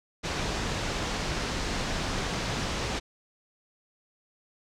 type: low-pass noise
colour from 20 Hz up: pink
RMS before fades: -31 dBFS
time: 0.23-3 s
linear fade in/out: 20 ms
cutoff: 6700 Hz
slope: 24 dB/octave
effects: none